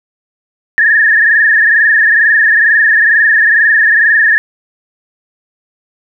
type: tone with frequency modulation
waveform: sine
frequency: 1760 Hz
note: A6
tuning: in tune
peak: -5 dBFS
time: 0.78-4.38 s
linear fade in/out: 0 ms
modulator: 22.2 Hz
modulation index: 4
effects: none